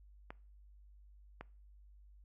clicks, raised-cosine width 0.5 ms, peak -30 dBFS, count 2, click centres 0.305 / 1.41 s, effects noise-tail reverb RT60 0.4 s tail -23 dB re dry + added 50 Hz sine -57 dBFS peak until 2.24 s

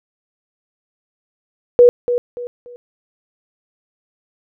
sine tone with echo, 485.7 Hz, B4, 29 cents flat, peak -4 dBFS, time 1.79-1.89 s, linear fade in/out 0 ms, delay 290 ms, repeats 3, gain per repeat -10 dB, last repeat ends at 2.76 s, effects none

